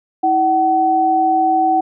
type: tone pair together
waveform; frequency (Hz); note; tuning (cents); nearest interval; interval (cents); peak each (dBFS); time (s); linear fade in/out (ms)
sine; 323.2 / 755.5; E4 / F#5; -34 / +36; octave + minor third; 1470; -19 / -12; 0.23-1.81; 10
effects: none